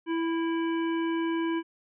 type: harmonic tone with a mistuned harmonic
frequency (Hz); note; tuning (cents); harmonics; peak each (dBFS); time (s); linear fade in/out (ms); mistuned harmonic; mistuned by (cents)
330.7; E4; +6; 1 / 3 / 5 / 7 / 9; -26 / -36 / -40 / -43 / -45; 0.06-1.63; 50; 5; -26
effects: none